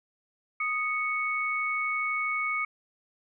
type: tone pair together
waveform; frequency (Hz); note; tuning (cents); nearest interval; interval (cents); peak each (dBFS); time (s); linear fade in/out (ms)
sine; 1244.5 / 2217; D#6 / C#7; 0 / 0; minor seventh; 1000; -31 / -28; 0.6-2.65; 5
effects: none